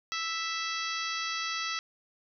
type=harmonic tone; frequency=659 Hz; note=E5; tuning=1 cent flat; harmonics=2 / 3 / 4 / 5 / 6 / 7 / 8 / 9; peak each=-36 / -38 / -39 / -40 / -41 / -41 / -42 / -43 dBFS; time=0.12-1.79 s; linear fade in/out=0 ms; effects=none